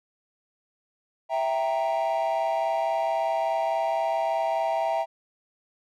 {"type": "chord", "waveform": "triangle", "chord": "E diminished", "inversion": "none", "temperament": "equal", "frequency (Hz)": [659.3, 784, 932.3], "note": ["E5", "G5", "Bb5"], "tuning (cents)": [0, 0, 0], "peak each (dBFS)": [-23, -25, -27], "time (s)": [1.29, 5.06], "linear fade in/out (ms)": 50, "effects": ["tanh soft clip ceiling -17 dBFS"]}